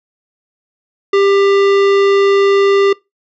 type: tone with hard clipping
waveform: sine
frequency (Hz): 396.7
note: G4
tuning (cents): +21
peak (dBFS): -10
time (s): 1.13-2.93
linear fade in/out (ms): 5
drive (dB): 18
effects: noise-tail reverb RT60 0.2 s tail -23 dB re dry + low-pass 5000 Hz 12 dB/octave